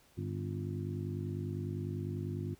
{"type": "harmonic tone with a mistuned harmonic", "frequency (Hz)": 50, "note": "G1", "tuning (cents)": 35, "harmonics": [2, 3, 4, 5, 6, 7], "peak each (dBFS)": [-38, -40, -47, -44, -50, -44], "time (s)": [0.17, 2.55], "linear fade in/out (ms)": 10, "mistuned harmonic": 6, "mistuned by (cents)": -34, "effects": ["pink hiss -65 dBFS RMS until 2.59 s"]}